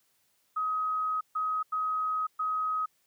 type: tone bursts at uneven times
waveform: sine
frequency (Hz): 1264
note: D#6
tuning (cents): +27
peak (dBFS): -27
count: 4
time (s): 0.56-1.21 / 1.35-1.63 / 1.72-2.27 / 2.39-2.86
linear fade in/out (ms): 10
effects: white hiss -71 dBFS RMS until 3.06 s + high-pass 60 Hz 12 dB/octave